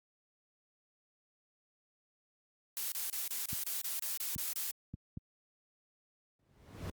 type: noise bursts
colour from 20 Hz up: blue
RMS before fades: -37 dBFS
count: 11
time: 2.77-4.71 s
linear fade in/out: 0 ms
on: 150 ms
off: 29 ms
type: clicks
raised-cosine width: 5 ms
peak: -28 dBFS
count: 4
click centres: 3.53 / 4.361 / 4.94 / 5.173 s
type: noise with exponential growth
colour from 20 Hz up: brown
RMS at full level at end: -34 dBFS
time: 6.39-6.9 s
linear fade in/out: 2 ms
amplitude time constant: 110 ms
effects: high-pass 80 Hz 12 dB/octave + Opus 48 kbps